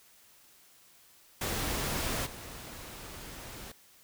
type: noise with level steps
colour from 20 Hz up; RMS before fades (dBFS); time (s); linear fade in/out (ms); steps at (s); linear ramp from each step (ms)
pink; -33 / -45; 1.41-3.72; 5; 2.25; 20
effects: white hiss -60 dBFS RMS until 4.03 s